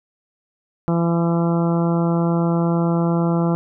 harmonic tone, 168.9 Hz, E3, 42 cents sharp, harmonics 1 / 2 / 3 / 4 / 5 / 6 / 7 / 8, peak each -17 / -23 / -27 / -29 / -31 / -33 / -34 / -35 dBFS, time 0.88-3.55 s, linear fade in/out 0 ms, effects none

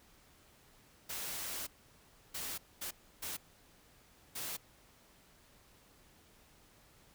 white noise bursts at uneven times, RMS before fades -41 dBFS, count 5, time 1.09-1.67 / 2.34-2.58 / 2.81-2.91 / 3.22-3.37 / 4.35-4.57 s, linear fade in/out 10 ms, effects pink hiss -64 dBFS RMS until 7.14 s

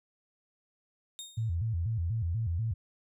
25% pulse tone with exponential decay, 3690 Hz, A#7, 18 cents flat, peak -34 dBFS, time 1.19-1.55 s, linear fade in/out 0 ms, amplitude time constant 78 ms
sine tone with vibrato, 97.6 Hz, G2, 7 cents flat, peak -28 dBFS, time 1.37-2.74 s, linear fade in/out 10 ms, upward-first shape square, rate 4.1 Hz, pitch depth 250 cents each way
effects none

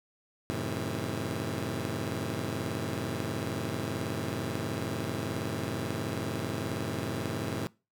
15% pulse chord, F# diminished seventh, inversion none, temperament just, 92.5 / 111 / 133.2 / 159.84 Hz, F#2 / A2 / C3 / Eb3, 0 / +16 / +31 / +47 cents, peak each -32 / -30 / -31 / -32 dBFS, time 0.5-7.67 s, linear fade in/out 0 ms, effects noise-tail reverb RT60 0.3 s tail -23 dB re dry

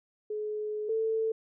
sine tone pair in turn, 424.6 / 444.3 Hz, G#4 / A4, +38 / +17 cents, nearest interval minor second, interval 79 cents, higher second, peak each -31 / -26 dBFS, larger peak second, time 0.3-0.89 / 0.89-1.32 s, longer first, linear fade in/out 5 ms, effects none

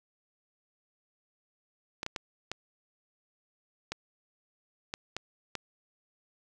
clicks, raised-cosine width 0.2 ms, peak -17 dBFS, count 8, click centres 2.031 / 2.064 / 2.162 / 2.516 / 3.92 / 4.939 / 5.166 / 5.553 s, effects none

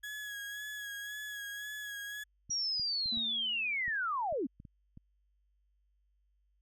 35% pulse tone with vibrato, 1673 Hz, G#6, 12 cents sharp, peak -38 dBFS, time 0.03-2.24 s, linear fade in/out 10 ms, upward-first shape sine, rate 1.9 Hz, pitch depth 34 cents each way
clicks, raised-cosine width 5 ms, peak -38 dBFS, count 9, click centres 2.496 / 2.797 / 3.059 / 3.173 / 3.88 / 4.326 / 4.601 / 4.652 / 4.974 s
sine linear sweep, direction down, 5740 to 220 Hz, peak -31 dBFS, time 2.5-4.47 s, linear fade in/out 10 ms
triangle tone with exponential decay, 228.3 Hz, A#3, 36 cents flat, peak -37 dBFS, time 3.12-3.95 s, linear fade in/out 5 ms, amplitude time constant 180 ms
effects added 50 Hz sine -70 dBFS peak until 6.61 s

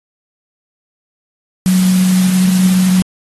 sine tone in noise, 185 Hz, F#3, in tune, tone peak -8 dBFS, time 1.66-3.02 s, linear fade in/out 0 ms, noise white, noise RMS -23 dBFS, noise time 1.66-3.02 s, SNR +12 dB, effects AAC 32 kbps

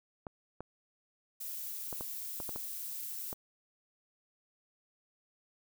clicks, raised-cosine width 1 ms, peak -27 dBFS, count 8, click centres 0.268 / 0.606 / 1.928 / 2.009 / 2.402 / 2.492 / 2.56 / 3.329 s
violet noise, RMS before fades -41 dBFS, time 1.4-3.34 s, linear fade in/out 10 ms
effects none

